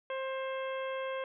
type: harmonic tone with a mistuned harmonic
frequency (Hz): 529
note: C5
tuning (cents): +19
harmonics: 1 / 2 / 3 / 4 / 5 / 6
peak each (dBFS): -35 / -41 / -45 / -47 / -49 / -51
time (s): 0.1-1.24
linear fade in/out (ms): 2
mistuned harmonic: 6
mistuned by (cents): +34
effects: none